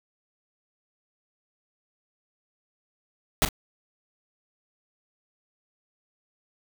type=noise with echo; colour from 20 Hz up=pink; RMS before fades=-20 dBFS; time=3.42-3.45 s; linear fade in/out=0 ms; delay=38 ms; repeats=1; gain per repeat=-11 dB; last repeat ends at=3.488 s; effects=none